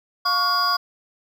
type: tone cluster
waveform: triangle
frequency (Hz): 706 / 1117 / 1428 / 4891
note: F5 / C#6 / F6 / D#8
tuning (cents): +19 / +13 / +38 / -31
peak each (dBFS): -28 / -19 / -25 / -21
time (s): 0.25-0.77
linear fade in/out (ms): 10
effects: none